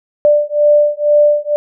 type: beating tone pair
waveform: sine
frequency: 590 / 592.1 Hz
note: D5 / D5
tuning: +8 / +14 cents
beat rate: 2.1 Hz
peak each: -11 dBFS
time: 0.25-1.56 s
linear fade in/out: 0 ms
effects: none